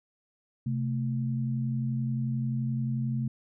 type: tone pair together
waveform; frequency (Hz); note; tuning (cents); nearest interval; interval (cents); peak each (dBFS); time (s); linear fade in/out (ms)
sine; 131.1 / 222.5; C3 / A3; +4 / +20; major sixth; 916; -28 / -32; 0.66-3.28; 5
effects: none